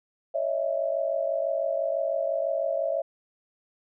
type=tone cluster; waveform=sine; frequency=554 / 616 / 662 Hz; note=C#5 / D#5 / E5; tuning=-1 / -17 / +7 cents; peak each=-28 / -31 / -28 dBFS; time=0.34-3.02 s; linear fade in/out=10 ms; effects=none